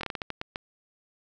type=slowing click train; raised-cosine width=0.3 ms; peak=-16 dBFS; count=9; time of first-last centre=0.01-0.559 s; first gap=23 ms; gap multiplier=1.3; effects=none